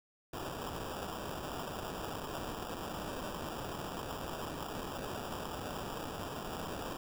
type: noise with sample-and-hold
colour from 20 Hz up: blue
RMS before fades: -41 dBFS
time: 0.33-6.97 s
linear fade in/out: 5 ms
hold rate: 2100 Hz
effects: none